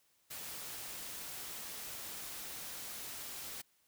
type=noise; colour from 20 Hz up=white; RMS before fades=-45 dBFS; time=0.3-3.62 s; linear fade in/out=10 ms; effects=white hiss -73 dBFS RMS until 3.87 s